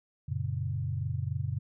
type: chord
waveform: sine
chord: F# major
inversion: none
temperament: equal with one note detuned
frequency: 92.5 / 116.54 / 139.64 Hz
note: F#2 / A#2 / C#3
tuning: 0 / 0 / +13 cents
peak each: -34 dBFS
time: 0.28-1.59 s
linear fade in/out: 10 ms
effects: none